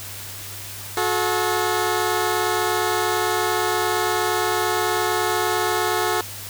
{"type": "tone pair together", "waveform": "15% pulse", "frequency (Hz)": [362.9, 431.6], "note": ["F#4", "A4"], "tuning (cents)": [-34, -33], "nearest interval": "minor third", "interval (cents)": 301, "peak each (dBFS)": -16, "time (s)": [0.97, 6.21], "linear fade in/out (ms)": 2, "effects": ["added 99 Hz sine -40 dBFS peak until 6.49 s", "white hiss -35 dBFS RMS until 6.49 s"]}